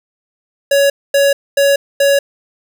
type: tone bursts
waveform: square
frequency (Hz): 560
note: C#5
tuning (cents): +18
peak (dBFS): -9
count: 4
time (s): 0.71-2.19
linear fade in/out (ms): 5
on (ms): 190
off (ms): 240
effects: none